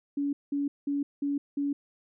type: tone bursts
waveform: sine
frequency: 284.1 Hz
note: C#4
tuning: 43 cents sharp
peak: -26 dBFS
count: 5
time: 0.17-1.73 s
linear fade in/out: 5 ms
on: 160 ms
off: 190 ms
effects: none